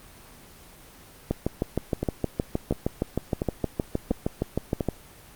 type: two click trains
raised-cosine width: 2 ms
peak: -12 / -10 dBFS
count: 5 / 24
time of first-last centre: 2.03-4.808 / 1.31-4.887 s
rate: 1.44 / 6.43 Hz
effects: pink hiss -49 dBFS RMS until 5.35 s + Opus 24 kbps